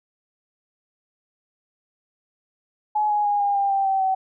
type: tone with pitch steps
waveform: sine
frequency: 846 / 833.4 / 821 / 808.7 / 796.7 / 784.8 / 773.1 / 761.6 Hz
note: G#5 / G#5 / G#5 / G#5 / G5 / G5 / G5 / F#5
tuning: +32 / +6 / -20 / -46 / +28 / +2 / -24 / +50 cents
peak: -18 dBFS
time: 2.95-4.15 s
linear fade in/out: 10 ms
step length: 150 ms
effects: none